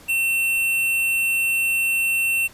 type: tone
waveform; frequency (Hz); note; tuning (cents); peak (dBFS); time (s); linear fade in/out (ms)
square; 2700; E7; +41; -19; 0.08-2.48; 20
effects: pink hiss -47 dBFS RMS until 2.53 s + resampled to 32000 Hz